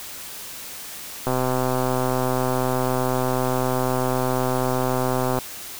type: click train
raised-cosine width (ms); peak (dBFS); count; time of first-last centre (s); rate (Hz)
1; -9; 528; 1.27-5.387; 128
effects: white hiss -36 dBFS RMS until 5.79 s